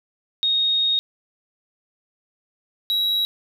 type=tone pair in turn; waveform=sine / triangle; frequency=3729 / 3872 Hz; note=A#7 / B7; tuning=0 / -35 cents; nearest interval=minor second; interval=65 cents; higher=second; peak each=-17 dBFS; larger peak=neither; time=0.43-0.99 / 2.9-3.25 s; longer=first; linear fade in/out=0 ms; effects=none